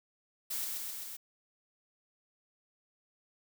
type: noise with echo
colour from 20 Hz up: blue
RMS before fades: -36 dBFS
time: 0.5-0.65 s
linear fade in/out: 10 ms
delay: 130 ms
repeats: 4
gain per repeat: -2 dB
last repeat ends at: 1.17 s
effects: none